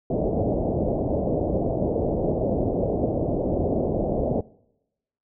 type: low-pass noise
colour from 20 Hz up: white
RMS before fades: -24 dBFS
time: 0.1-4.41 s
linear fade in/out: 5 ms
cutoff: 660 Hz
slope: 48 dB/octave
effects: noise-tail reverb RT60 0.9 s tail -24 dB re dry